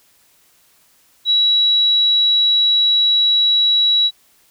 sine tone, 3900 Hz, B7, 23 cents flat, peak -11 dBFS, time 1.25-4.11 s, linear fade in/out 50 ms, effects white hiss -55 dBFS RMS until 4.5 s

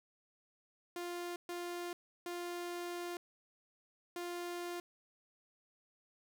sawtooth tone bursts at uneven times, 349.8 Hz, F4, 3 cents sharp, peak -36 dBFS, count 4, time 0.96-1.36 / 1.49-1.93 / 2.26-3.17 / 4.16-4.8 s, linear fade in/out 2 ms, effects none

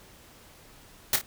white noise with echo, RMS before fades -22 dBFS, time 1.13-1.16 s, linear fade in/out 2 ms, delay 27 ms, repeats 2, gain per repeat -8 dB, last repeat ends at 1.214 s, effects pink hiss -53 dBFS RMS until 1.26 s

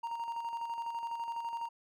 triangle tone with tremolo, 930 Hz, A#5, 4 cents flat, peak -32 dBFS, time 0.03-1.69 s, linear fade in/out 10 ms, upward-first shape square, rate 12 Hz, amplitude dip 45%, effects none

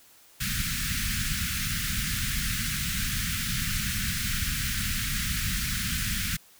pink band-stop noise, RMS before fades -29 dBFS, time 0.4-6.37 s, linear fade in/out 10 ms, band 230 to 1400 Hz, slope 48 dB/octave, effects white hiss -56 dBFS RMS until 6.59 s

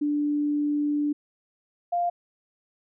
sine tone pair in turn, 293.7 / 698.5 Hz, D4 / F5, 0 / 0 cents, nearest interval octave + minor third, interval 1500 cents, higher second, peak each -22 dBFS, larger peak neither, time 0.01-1.13 / 1.92-2.1 s, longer first, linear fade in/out 10 ms, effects none

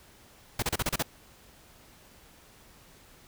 pink noise bursts, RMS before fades -28 dBFS, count 7, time 0.59-1.026 s, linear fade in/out 5 ms, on 34 ms, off 33 ms, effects pink hiss -56 dBFS RMS until 3.27 s

